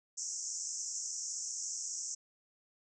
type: band-pass noise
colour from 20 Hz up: white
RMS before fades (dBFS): -40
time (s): 0.17-2.15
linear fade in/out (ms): 10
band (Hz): 5500 to 7600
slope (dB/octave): 96
effects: none